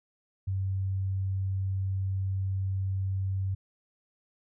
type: tone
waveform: sine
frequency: 95.9 Hz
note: G2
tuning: 37 cents flat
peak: -27 dBFS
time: 0.47-3.55 s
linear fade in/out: 10 ms
effects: none